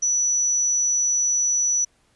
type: tone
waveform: sine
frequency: 5920 Hz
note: F#8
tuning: in tune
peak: -18 dBFS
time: 0.02-1.85 s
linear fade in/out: 10 ms
effects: pink hiss -63 dBFS RMS until 2.15 s + resampled to 24000 Hz